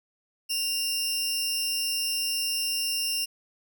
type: tone pair together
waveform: sawtooth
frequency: 2794 / 5308 Hz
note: F7 / E8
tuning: 0 / +11 cents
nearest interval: major seventh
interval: 1111 cents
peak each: -26 dBFS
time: 0.49-3.26 s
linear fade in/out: 20 ms
effects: none